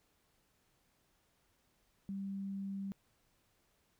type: tone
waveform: sine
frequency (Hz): 196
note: G3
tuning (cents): 0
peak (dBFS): -38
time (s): 2.09-2.92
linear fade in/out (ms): 0
effects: pink hiss -75 dBFS RMS until 3.99 s